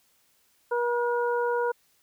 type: harmonic tone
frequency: 479.8 Hz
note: A#4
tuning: 50 cents sharp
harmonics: 1 / 2 / 3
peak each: -25 / -29 / -33 dBFS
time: 0.71-1.72 s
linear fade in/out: 10 ms
effects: white hiss -66 dBFS RMS until 2.02 s